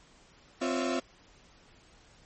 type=tone cluster; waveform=35% pulse; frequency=261.1 / 351.3 / 561 / 662 Hz; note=C4 / F4 / C#5 / E5; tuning=-3 / +10 / +21 / +7 cents; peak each=-30 / -32 / -36 / -34 dBFS; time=0.61-1 s; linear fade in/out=10 ms; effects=pink hiss -59 dBFS RMS until 2.25 s + MP3 32 kbps